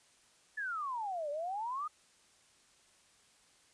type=exponential two-way sweep; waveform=sine; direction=down then up; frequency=1758 to 567 to 1266 Hz; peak=-35 dBFS; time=0.57-1.88 s; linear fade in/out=10 ms; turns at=1.3 s; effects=white hiss -66 dBFS RMS until 3.73 s + resampled to 22050 Hz